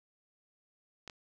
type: clicks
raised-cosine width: 0.2 ms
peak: -28 dBFS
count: 2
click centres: 1.077 / 1.098 s
effects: none